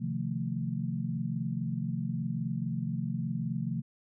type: chord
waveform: sine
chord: F dominant seventh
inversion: second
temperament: equal with one note detuned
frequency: 130.81 / 155.56 / 174.61 / 222.3 Hz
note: C3 / Eb3 / F3 / A3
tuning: 0 / 0 / 0 / +18 cents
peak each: -35 / -37 / -35 / -36 dBFS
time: 0-3.82 s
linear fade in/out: 20 ms
effects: none